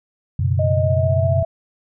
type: chord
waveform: sine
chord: F# suspended fourth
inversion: none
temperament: equal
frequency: 92.5 / 123.47 / 138.59 Hz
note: F#2 / B2 / C#3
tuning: 0 / 0 / 0 cents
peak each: -18 / -20 / -23 dBFS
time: 0.39-1.43 s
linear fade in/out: 5 ms
type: tone with pitch glide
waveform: sine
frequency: 622.3 to 659.3 Hz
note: D#5 to E5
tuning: 0 to 0 cents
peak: -19 dBFS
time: 0.59-1.45 s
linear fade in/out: 5 ms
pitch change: +100 cents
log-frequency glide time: 0.8-1.31 s
effects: none